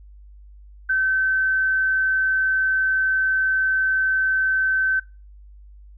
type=tone; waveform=sine; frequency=1537 Hz; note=G6; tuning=35 cents flat; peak=-17 dBFS; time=0.89-5 s; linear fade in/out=10 ms; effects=noise-tail reverb RT60 0.3 s tail -21 dB re dry + added 50 Hz sine -42 dBFS peak until 5.97 s